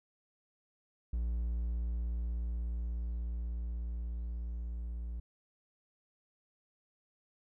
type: tone with level ramp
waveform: triangle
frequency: 58.27 Hz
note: A#1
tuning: in tune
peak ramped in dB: -29 to -35 dBFS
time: 1.13-5.2 s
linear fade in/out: 5 ms
effects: none